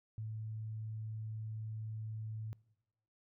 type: tone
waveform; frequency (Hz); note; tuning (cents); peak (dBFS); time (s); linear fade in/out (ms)
sine; 109.5; A2; -8; -39; 0.18-2.53; 0
effects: noise-tail reverb RT60 1.0 s tail -23 dB re dry